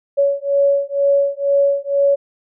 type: beating tone pair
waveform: sine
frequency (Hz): 560 / 562.1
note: C#5 / C#5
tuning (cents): +18 / +24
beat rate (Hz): 2.1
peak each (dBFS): -16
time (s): 0.17-2.16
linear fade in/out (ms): 20
effects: none